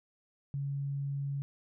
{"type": "tone", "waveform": "sine", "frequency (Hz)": 140, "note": "C#3", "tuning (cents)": 18, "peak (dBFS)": -32, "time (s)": [0.54, 1.42], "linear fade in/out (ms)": 0, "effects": []}